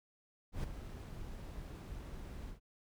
brown noise with ADSR envelope, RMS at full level -36 dBFS, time 0.52-2.6 s, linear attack 120 ms, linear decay 3 ms, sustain -10 dB, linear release 120 ms, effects none

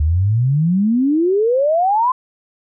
sine exponential sweep, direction up, 72.2 to 1046.5 Hz, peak -12 dBFS, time 0-2.12 s, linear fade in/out 5 ms, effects none

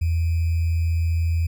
sine tone with sample-and-hold, 82.9 Hz, E2, 10 cents sharp, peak -18 dBFS, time 0.01-1.47 s, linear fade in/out 10 ms, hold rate 2450 Hz, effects none

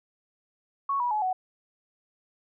sine tone with pitch steps, 1108.7 / 970.8 / 850 / 744.3 Hz, C#6 / B5 / G#5 / F#5, 0 / -30 / +40 / +10 cents, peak -24 dBFS, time 0.89-1.33 s, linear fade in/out 5 ms, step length 110 ms, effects none

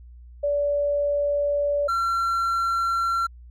sine / triangle tone pair in turn, 577 / 1362.1 Hz, D5 / F6, -31 / -44 cents, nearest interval octave + minor third, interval 1487 cents, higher second, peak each -20 / -19 dBFS, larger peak second, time 0.43-1.88 / 1.88-3.27 s, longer first, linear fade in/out 10 ms, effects added 60 Hz sine -42 dBFS peak until 3.5 s

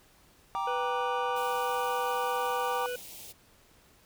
triangle chord, G minor, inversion none, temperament just, 784 / 940.8 / 1176 Hz, G5 / Bb5 / D6, 0 / +16 / +2 cents, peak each -32 dBFS, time 0.55-2.86 s, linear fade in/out 0 ms
harmonic tone, 493.4 Hz, B4, 2 cents flat, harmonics 1 / 3 / 5 / 6, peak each -33 / -40 / -46 / -46 dBFS, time 0.67-2.96 s, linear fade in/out 5 ms
white band-stop noise, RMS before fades -46 dBFS, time 1.35-3.33 s, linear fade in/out 20 ms, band 890 to 2200 Hz, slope 48 dB/octave
effects pink hiss -61 dBFS RMS until 4.05 s

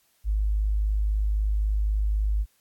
sine tone, 51.91 Hz, G#1, in tune, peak -21 dBFS, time 0.24-2.46 s, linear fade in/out 50 ms, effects white hiss -66 dBFS RMS until 2.6 s + AAC 64 kbps

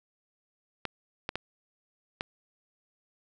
clicks, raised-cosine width 0.3 ms, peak -15 dBFS, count 4, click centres 0.853 / 1.291 / 1.356 / 2.209 s, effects none

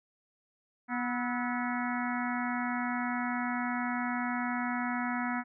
harmonic tone with a mistuned harmonic, 244.6 Hz, B3, 16 cents flat, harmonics 1 / 3 / 4 / 5 / 6 / 7 / 8 / 9, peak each -33 / -38 / -39 / -40 / -41 / -41 / -42 / -43 dBFS, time 0.88-5.44 s, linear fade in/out 50 ms, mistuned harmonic 5, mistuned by +100 cents, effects none

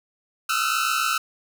sawtooth tone cluster, 1251 / 1298 / 1359 / 1500 Hz, D#6 / E6 / F6 / F#6, +9 / -27 / -48 / +23 cents, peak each -27 / -22 / -21 / -26 dBFS, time 0.49-1.18 s, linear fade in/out 5 ms, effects none

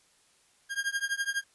40% pulse tone with tremolo, 1615 Hz, G#6, 49 cents flat, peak -24 dBFS, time 0.69-1.44 s, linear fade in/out 50 ms, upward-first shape triangle, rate 12 Hz, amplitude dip 100%, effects white hiss -65 dBFS RMS until 1.54 s + resampled to 24000 Hz

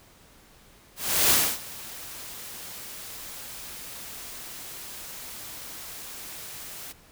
white noise with ADSR envelope, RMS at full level -19 dBFS, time 0.96-6.93 s, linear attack 350 ms, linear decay 270 ms, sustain -21 dB, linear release 19 ms, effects pink hiss -55 dBFS RMS until 7.11 s

